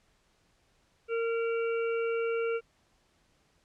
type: harmonic tone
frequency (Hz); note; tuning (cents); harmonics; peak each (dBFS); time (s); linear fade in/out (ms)
460; A#4; -23; 1 / 3 / 5 / 6; -28 / -38 / -42 / -44; 1.08-2.61; 50
effects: pink hiss -69 dBFS RMS until 3.64 s + low-pass 8000 Hz 12 dB/octave